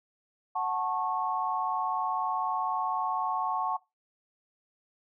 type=chord; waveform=sine; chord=F# minor; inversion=none; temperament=equal with one note detuned; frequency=740 / 880 / 1096 Hz; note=F#5 / A5 / C#6; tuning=0 / 0 / -20 cents; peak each=-32 dBFS; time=0.55-3.77 s; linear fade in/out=10 ms; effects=noise-tail reverb RT60 0.2 s tail -19 dB re dry